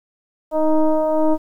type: tone with frequency modulation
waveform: sine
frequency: 311.1 Hz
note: D#4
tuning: in tune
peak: -13 dBFS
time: 0.51-1.38 s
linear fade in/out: 50 ms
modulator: 312 Hz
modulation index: 1.6
effects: 9-bit